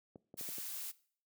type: clicks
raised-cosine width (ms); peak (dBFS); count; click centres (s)
2; -36; 5; 0.158 / 0.341 / 0.411 / 0.489 / 0.583
type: noise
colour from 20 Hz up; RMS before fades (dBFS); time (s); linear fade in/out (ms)
blue; -43; 0.37-0.92; 20
effects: noise-tail reverb RT60 0.5 s tail -20 dB re dry + high-pass 150 Hz 12 dB/octave